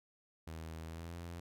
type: tone with pitch glide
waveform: sawtooth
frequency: 80.7 to 85.5 Hz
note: E2 to F2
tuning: -36 to -36 cents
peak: -40 dBFS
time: 0.47-1.4 s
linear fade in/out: 5 ms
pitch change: +100 cents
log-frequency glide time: 0.86-1.15 s
effects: none